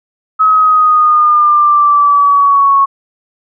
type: exponential sweep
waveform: sine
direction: down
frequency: 1282 to 1100 Hz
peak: -5 dBFS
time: 0.39-2.86 s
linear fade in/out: 20 ms
effects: none